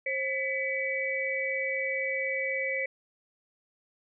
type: tone cluster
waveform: sine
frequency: 534 / 1993 / 2276 Hz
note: C5 / B6 / C#7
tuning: +35 / +15 / +45 cents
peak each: -33 / -32 / -32 dBFS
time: 0.06-2.86 s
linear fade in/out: 5 ms
effects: none